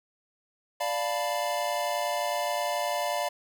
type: chord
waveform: square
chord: B half-diminished seventh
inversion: first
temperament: equal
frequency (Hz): 587.3 / 698.5 / 880 / 987.8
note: D5 / F5 / A5 / B5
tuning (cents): 0 / 0 / 0 / 0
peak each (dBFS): -32 / -32 / -37 / -35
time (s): 0.8-3.29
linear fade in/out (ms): 10
effects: none